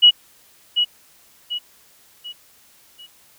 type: tone with echo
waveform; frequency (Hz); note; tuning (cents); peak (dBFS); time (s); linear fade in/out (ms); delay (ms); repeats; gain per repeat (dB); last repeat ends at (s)
sine; 2918; F#7; -25; -6; 0.02-0.11; 20; 740; 4; -8; 3.07
effects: white hiss -53 dBFS RMS until 3.38 s